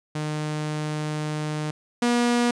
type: tone pair in turn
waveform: sawtooth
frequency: 152.3 / 240.3 Hz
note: D#3 / B3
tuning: -37 / -47 cents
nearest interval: minor sixth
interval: 790 cents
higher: second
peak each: -22 / -15 dBFS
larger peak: second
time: 0.15-1.71 / 2.02-2.51 s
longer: first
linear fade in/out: 5 ms
effects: resampled to 22050 Hz